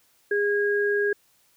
sine tone pair together, 409.4 / 1637.6 Hz, G#4 / G#6, -25 / -25 cents, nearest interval 2 octaves, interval 2400 cents, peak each -22 / -25 dBFS, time 0.31-1.13 s, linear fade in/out 5 ms, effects white hiss -63 dBFS RMS until 1.56 s

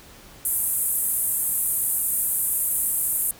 white band-pass noise, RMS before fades -24 dBFS, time 0.45-3.31 s, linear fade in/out 2 ms, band 8600 to 14000 Hz, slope 48 dB/octave, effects pink hiss -47 dBFS RMS until 3.39 s

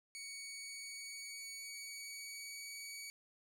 15% pulse tone with pitch glide, 2239 to 2261 Hz, C#7 to C#7, +17 to +34 cents, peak -39 dBFS, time 0.15-3.1 s, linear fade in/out 0 ms, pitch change +17 cents, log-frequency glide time 0.36-2.68 s, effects none

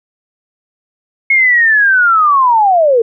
sine linear sweep, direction down, 2180 to 439.6 Hz, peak -6 dBFS, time 1.3-3.02 s, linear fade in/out 5 ms, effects none

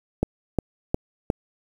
click train, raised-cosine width 2 ms, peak -7 dBFS, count 4, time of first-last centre 0.23-1.301 s, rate 2.8 Hz, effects 7-bit

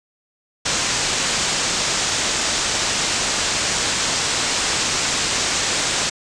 white low-pass noise, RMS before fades -21 dBFS, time 0.65-6.1 s, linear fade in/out 10 ms, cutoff 8000 Hz, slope 48 dB/octave, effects resampled to 22050 Hz

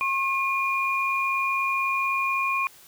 sine tone pair together, 1079.8 / 2424 Hz, C#6 / D#7, -46 / -46 cents, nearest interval octave + major second, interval 1400 cents, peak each -25 dBFS, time 0.01-2.67 s, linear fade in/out 0 ms, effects white hiss -51 dBFS RMS until 2.87 s

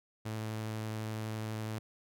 sawtooth tone with vibrato, 109.4 Hz, A2, 9 cents flat, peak -32 dBFS, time 0.25-1.79 s, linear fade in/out 10 ms, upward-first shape sine, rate 12 Hz, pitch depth 9 cents each way, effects none

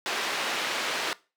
white band-pass noise, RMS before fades -30 dBFS, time 0.06-1.13 s, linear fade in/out 0 ms, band 340 to 3300 Hz, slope 12 dB/octave, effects noise-tail reverb RT60 0.3 s tail -20 dB re dry

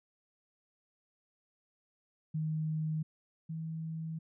sine tone pair in turn, 156.4 / 160.89 Hz, D#3 / E3, +9 / -42 cents, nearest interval unison, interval 49 cents, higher second, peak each -31 / -36 dBFS, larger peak first, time 2.34-3.03 / 3.49-4.19 s, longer second, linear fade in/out 10 ms, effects none

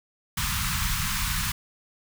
pink band-stop noise, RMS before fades -27 dBFS, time 0.37-1.52 s, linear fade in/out 5 ms, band 200 to 980 Hz, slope 48 dB/octave, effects none

